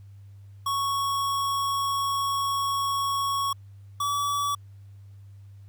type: tone pair in turn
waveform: square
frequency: 1109 / 1144.8 Hz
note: C#6 / D6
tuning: 0 / -45 cents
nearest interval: minor second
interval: 55 cents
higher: second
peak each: -25 dBFS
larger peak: neither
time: 0.66-3.53 / 4-4.55 s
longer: first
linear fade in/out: 5 ms
effects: added 99 Hz sine -44 dBFS peak until 5.68 s + pink hiss -69 dBFS RMS until 5.68 s